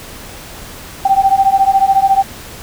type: beating tone pair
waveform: sine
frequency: 773 / 787 Hz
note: G5 / G5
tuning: -24 / +7 cents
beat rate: 14 Hz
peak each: -11 dBFS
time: 1.05-2.23 s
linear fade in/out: 5 ms
effects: pink hiss -32 dBFS RMS until 2.62 s